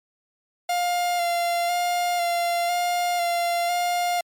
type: tone with vibrato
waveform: 45% pulse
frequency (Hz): 698.5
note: F5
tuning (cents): 0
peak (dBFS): -21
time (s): 0.69-4.21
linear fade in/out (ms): 5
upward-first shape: square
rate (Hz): 1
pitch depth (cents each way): 18
effects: MP3 96 kbps